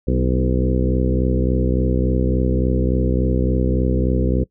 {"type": "harmonic tone with a mistuned harmonic", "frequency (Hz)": 63.5, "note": "B1", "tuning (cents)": 49, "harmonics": [1, 2, 3, 4, 5, 6, 7, 8], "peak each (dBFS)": [-19, -22, -24, -25, -26, -27, -27, -28], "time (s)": [0.07, 4.44], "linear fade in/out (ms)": 10, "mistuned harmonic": 4, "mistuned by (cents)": -29, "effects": ["noise-tail reverb RT60 0.1 s tail -21 dB re dry"]}